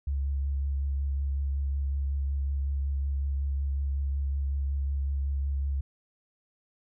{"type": "tone with vibrato", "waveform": "sine", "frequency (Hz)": 69.3, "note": "C#2", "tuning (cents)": 0, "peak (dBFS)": -26, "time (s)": [0.07, 5.81], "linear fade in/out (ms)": 5, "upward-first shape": "triangle", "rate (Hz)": 5.4, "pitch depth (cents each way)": 23, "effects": []}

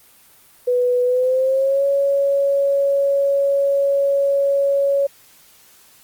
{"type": "tone with pitch glide", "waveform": "sine", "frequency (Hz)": [493.9, 557.6], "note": ["B4", "C#5"], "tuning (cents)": [0, 10], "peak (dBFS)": -14, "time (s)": [0.67, 5.07], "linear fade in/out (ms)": 10, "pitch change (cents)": 210, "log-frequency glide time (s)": [1.04, 1.85], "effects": ["white hiss -50 dBFS RMS until 6.03 s", "Opus 32 kbps"]}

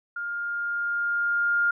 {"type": "tone with level ramp", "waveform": "sine", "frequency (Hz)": 1409, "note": "F6", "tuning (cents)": 15, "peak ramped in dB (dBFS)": [-29, -19], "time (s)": [0.16, 1.71], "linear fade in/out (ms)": 5, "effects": []}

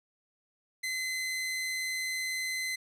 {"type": "tone", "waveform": "sawtooth", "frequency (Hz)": 2046, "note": "C7", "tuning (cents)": -39, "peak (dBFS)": -28, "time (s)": [0.83, 2.76], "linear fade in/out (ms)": 10, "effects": ["low-pass 12000 Hz 12 dB/octave"]}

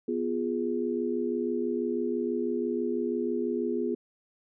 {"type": "chord", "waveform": "sine", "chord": "F diminished", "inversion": "second", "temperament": "equal", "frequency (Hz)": [246.9, 349.2, 415.3], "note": ["Cb4", "F4", "Ab4"], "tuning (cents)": [0, 0, 0], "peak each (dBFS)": -31, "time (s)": [0.08, 3.95], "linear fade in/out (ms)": 5, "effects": []}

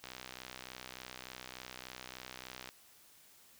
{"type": "click train", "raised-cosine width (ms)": 0.2, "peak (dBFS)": -27, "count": 169, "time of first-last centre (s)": [0.04, 2.69], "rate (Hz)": 63.4, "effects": ["white hiss -62 dBFS RMS until 3.59 s"]}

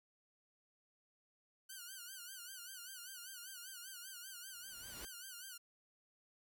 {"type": "tone with vibrato", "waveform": "5% pulse", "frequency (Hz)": 1487, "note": "F#6", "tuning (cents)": 8, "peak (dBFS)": -38, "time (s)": [1.69, 5.58], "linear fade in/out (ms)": 10, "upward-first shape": "sine", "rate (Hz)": 5.1, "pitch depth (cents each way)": 110}
{"type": "noise with exponential growth", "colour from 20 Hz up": "pink", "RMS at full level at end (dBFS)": -49, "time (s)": [4.4, 5.05], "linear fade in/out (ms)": 2, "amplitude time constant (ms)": 140}
{"effects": []}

